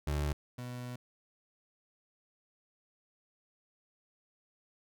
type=tone pair in turn; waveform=30% pulse; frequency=73.42 / 123.48 Hz; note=D2 / B2; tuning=0 / 0 cents; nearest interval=major sixth; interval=900 cents; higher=second; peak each=-28 / -37 dBFS; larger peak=first; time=0.07-0.33 / 0.58-0.96 s; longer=second; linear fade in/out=5 ms; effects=none